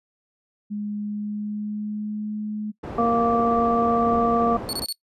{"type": "tone with pitch glide", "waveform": "sine", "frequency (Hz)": [207.7, 211.9], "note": ["G#3", "G#3"], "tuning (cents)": [0, 35], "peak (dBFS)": -26, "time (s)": [0.7, 2.72], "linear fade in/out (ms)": 20, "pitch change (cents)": 35, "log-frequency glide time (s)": [0.98, 2.34]}
{"type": "low-pass noise", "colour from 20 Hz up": "white", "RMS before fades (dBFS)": -33, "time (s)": [2.83, 4.85], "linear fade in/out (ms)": 10, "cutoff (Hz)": 560, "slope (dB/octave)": 12}
{"type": "harmonic tone", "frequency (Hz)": 233.1, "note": "A#3", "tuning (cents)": 0, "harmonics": [1, 2, 3, 5], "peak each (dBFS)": [-23, -23, -23, -23], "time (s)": [2.98, 4.57], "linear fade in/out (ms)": 5}
{"type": "tone bursts", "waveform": "sawtooth", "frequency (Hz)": 4410, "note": "C#8", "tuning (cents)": -10, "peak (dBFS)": -23, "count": 4, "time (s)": [4.69, 4.925], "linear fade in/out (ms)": 0, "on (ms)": 40, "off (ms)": 25}
{"effects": ["noise-tail reverb RT60 0.1 s tail -21 dB re dry", "resampled to 32000 Hz"]}